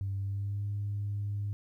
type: tone with pitch glide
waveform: sine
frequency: 98 to 102.1 Hz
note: G2 to G#2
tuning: 0 to -29 cents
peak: -30 dBFS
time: 0.01-1.53 s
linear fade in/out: 0 ms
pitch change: +71 cents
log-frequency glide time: 0.17-0.65 s
effects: tanh soft clip ceiling -27 dBFS + 12-bit